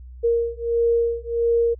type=beating tone pair; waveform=sine; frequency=466.2 / 467.7 Hz; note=A#4 / A#4; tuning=0 / +6 cents; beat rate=1.5 Hz; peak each=-21 dBFS; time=0.23-1.75 s; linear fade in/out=20 ms; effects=added 62 Hz sine -37 dBFS peak until 1.79 s